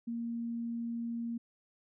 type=tone; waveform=sine; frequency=233.3 Hz; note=A#3; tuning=2 cents sharp; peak=-34 dBFS; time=0.07-1.38 s; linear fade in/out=10 ms; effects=none